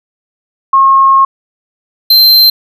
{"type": "tone pair in turn", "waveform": ["sine", "square"], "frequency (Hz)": [1081, 4123], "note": ["C#6", "C8"], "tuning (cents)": [-44, -26], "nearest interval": "octave + major seventh", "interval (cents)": 2318, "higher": "second", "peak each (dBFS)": -3, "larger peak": "neither", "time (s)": [[0.73, 1.25], [2.1, 2.5]], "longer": "first", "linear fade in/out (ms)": 5, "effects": []}